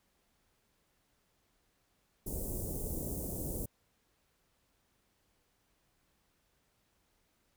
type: band-stop noise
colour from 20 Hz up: pink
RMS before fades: -38 dBFS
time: 2.26-3.66 s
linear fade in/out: 10 ms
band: 540 to 8600 Hz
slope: 24 dB/octave
effects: pink hiss -75 dBFS RMS until 7.56 s